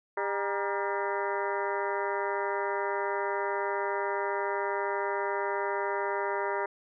harmonic tone with a mistuned harmonic, 200.4 Hz, G3, 38 cents sharp, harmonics 2 / 3 / 4 / 5 / 6 / 7 / 8 / 9 / 10, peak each -33 / -36 / -39 / -33 / -40 / -40 / -42 / -41 / -42 dBFS, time 0.17-6.66 s, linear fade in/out 5 ms, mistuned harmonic 5, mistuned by -93 cents, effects none

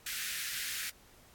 pink high-pass noise, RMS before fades -38 dBFS, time 0.06-0.9 s, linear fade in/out 5 ms, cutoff 1500 Hz, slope 48 dB/octave, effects pink hiss -60 dBFS RMS until 1.34 s + AAC 64 kbps

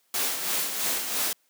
white noise with tremolo, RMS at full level -26 dBFS, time 0.14-1.33 s, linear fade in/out 2 ms, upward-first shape sine, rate 3 Hz, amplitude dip 50%, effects white hiss -68 dBFS RMS until 1.49 s + high-pass 200 Hz 12 dB/octave

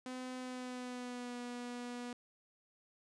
sawtooth tone with pitch glide, 254.7 to 243.6 Hz, C4 to B3, -46 to -24 cents, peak -38 dBFS, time 0.06-2.13 s, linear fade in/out 2 ms, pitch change -78 cents, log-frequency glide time 0.38-1.37 s, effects resampled to 22050 Hz

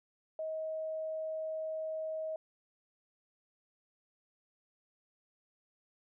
sine tone, 633 Hz, D#5, 30 cents sharp, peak -35 dBFS, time 0.39-2.36 s, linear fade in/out 2 ms, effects none

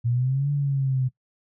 sine exponential two-way sweep, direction up then down, 116.54 to 144.9 to 127.7 Hz, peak -20 dBFS, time 0.04-1.09 s, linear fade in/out 20 ms, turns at 0.51 s, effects noise-tail reverb RT60 0.1 s tail -18 dB re dry

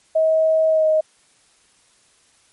sine tone with pitch glide, 637 to 625.7 Hz, D#5 to D#5, +41 to +10 cents, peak -13 dBFS, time 0.15-1.01 s, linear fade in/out 10 ms, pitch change -31 cents, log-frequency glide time 0.69-0.87 s, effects white hiss -57 dBFS RMS until 2.52 s + MP3 48 kbps

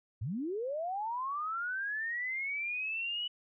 sine linear sweep, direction up, 87.7 to 2965 Hz, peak -33 dBFS, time 0.21-3.28 s, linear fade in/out 10 ms, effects none

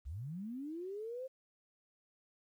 sine linear sweep, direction up, 56.2 to 534 Hz, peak -40 dBFS, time 0.05-1.28 s, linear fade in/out 20 ms, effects 12-bit

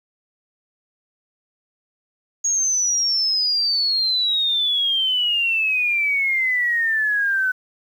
sine exponential sweep, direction down, 6645 to 1500 Hz, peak -17 dBFS, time 2.44-7.52 s, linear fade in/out 10 ms, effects 8-bit

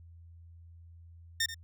15% pulse tone with echo, 1820 Hz, A#6, 42 cents flat, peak -21 dBFS, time 1.4-1.46 s, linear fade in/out 5 ms, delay 85 ms, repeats 1, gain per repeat -12 dB, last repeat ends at 1.545 s, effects added 84 Hz sine -50 dBFS peak until 1.63 s

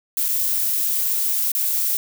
violet noise with dropouts, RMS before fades -21 dBFS, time 0.17-1.97 s, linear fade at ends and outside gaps 1 ms, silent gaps 0.283-0.287 / 1.518-1.55 s, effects none

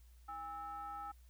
triangle ring-modulated tone, 246.9 Hz, B3, in tune, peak -38 dBFS, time 0.28-1.12 s, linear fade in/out 10 ms, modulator 1060 Hz, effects added 60 Hz sine -58 dBFS peak until 1.29 s + white hiss -73 dBFS RMS until 1.29 s

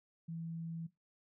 sine tone, 165.1 Hz, E3, 3 cents sharp, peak -40 dBFS, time 0.28-0.87 s, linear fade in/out 10 ms, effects noise-tail reverb RT60 0.2 s tail -17 dB re dry

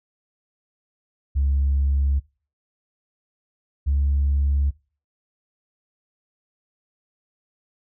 sine tone pair in turn, 69.3 / 70.27 Hz, C#2 / C#2, 0 / +24 cents, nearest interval unison, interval 24 cents, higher second, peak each -16 dBFS, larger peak neither, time 1.35-2.2 / 3.86-4.71 s, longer neither, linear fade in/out 20 ms, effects noise-tail reverb RT60 0.4 s tail -24 dB re dry + tanh soft clip ceiling -14 dBFS

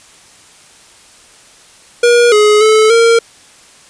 square tone with pitch steps, 478.2 / 421 / 434.5 / 461.6 Hz, A#4 / G#4 / A4 / A#4, +44 / +24 / -22 / -17 cents, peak -6 dBFS, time 2.03-3.19 s, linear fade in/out 5 ms, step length 290 ms, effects white hiss -42 dBFS RMS until 3.89 s + resampled to 22050 Hz

